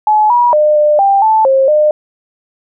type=tone with pitch steps; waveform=sine; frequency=853 / 965 / 604 / 599 / 791 / 876 / 535 / 605 Hz; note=G#5 / B5 / D5 / D5 / G5 / A5 / C5 / D#5; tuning=+46 / -40 / +48 / +34 / +15 / -8 / +38 / -49 cents; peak=-6 dBFS; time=0.07-1.91 s; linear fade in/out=2 ms; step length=230 ms; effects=none